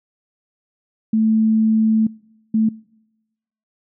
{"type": "tone bursts at uneven times", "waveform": "sine", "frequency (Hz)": 220, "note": "A3", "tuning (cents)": 0, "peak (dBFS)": -13, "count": 2, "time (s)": [[1.13, 2.07], [2.54, 2.69]], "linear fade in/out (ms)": 5, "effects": ["noise-tail reverb RT60 1.0 s tail -26 dB re dry"]}